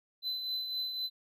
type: tone with tremolo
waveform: triangle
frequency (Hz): 4029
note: B7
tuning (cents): +34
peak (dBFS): -30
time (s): 0.22-1.1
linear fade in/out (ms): 50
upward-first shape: triangle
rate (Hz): 3.9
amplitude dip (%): 50
effects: none